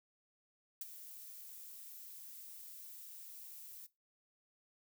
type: noise with ADSR envelope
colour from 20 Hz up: violet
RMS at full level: -40 dBFS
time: 0.81-3.87 s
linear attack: 4 ms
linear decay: 23 ms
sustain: -12 dB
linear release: 14 ms
effects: noise-tail reverb RT60 0.2 s tail -17 dB re dry